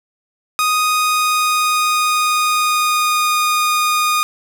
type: tone with pitch glide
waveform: sawtooth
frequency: 1244.5 to 1228.1 Hz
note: D#6 to D#6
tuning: 0 to -23 cents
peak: -10 dBFS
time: 0.59-4.23 s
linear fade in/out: 0 ms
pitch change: -23 cents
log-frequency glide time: 0.8-3.37 s
effects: none